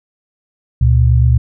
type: tone pair together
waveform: sine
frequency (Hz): 71.17 / 119.7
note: C#2 / A#2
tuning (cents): +46 / +46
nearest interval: major sixth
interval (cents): 900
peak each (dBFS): -10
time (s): 0.81-1.38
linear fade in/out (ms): 5
effects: none